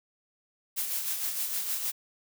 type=noise with tremolo; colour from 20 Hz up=blue; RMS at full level=-30 dBFS; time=0.76-1.92 s; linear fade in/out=20 ms; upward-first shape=sine; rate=6.5 Hz; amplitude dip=45%; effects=none